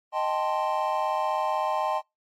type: chord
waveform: triangle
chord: A half-diminished seventh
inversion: second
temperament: equal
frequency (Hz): 622.3 / 784 / 880 / 1046.5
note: Eb5 / G5 / A5 / C6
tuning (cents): 0 / 0 / 0 / 0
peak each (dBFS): -28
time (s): 0.12-2.02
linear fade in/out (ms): 50
effects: noise-tail reverb RT60 0.2 s tail -26 dB re dry + AAC 48 kbps